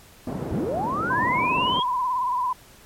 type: band-pass noise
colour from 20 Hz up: pink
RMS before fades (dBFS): -30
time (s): 0.27-1.8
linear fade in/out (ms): 5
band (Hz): 140 to 560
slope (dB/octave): 12
type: linear sweep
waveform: sine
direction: up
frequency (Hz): 47.24 to 3316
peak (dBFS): -24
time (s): 0.51-1.83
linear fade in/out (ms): 10
type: tone with vibrato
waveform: sine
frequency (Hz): 1000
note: B5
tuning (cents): +21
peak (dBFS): -21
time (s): 1.1-2.53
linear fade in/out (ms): 5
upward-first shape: triangle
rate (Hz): 18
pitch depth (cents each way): 80
effects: pink hiss -50 dBFS RMS until 2.85 s + MP3 64 kbps